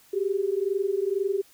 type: tone pair together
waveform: sine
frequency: 382.5 / 404.6 Hz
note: G4 / G#4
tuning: -42 / -45 cents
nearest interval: minor second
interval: 97 cents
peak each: -26 / -26 dBFS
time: 0.13-1.42 s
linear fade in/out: 10 ms
effects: white hiss -57 dBFS RMS until 1.53 s